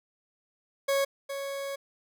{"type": "tone pair in turn", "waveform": "40% pulse", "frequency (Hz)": [552, 553.9], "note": ["C#5", "C#5"], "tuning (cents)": [-7, -1], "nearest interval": "unison", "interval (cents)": 6, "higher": "second", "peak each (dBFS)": [-23, -32], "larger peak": "first", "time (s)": [[0.88, 1.05], [1.29, 1.76]], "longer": "second", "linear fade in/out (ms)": 10, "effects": []}